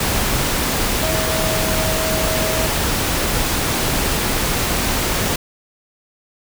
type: tone in noise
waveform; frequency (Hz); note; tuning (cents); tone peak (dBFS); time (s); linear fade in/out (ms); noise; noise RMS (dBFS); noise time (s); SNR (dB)
sine; 638; D#5; +43; -23; 1.02-2.67; 5; pink; -19; 0-5.36; -7
effects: none